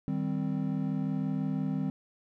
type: chord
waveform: triangle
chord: C minor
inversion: first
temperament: equal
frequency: 155.56 / 196 / 261.6 Hz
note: Eb3 / G3 / C4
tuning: 0 / 0 / 0 cents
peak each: -31 dBFS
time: 0.08-1.9 s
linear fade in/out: 0 ms
effects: none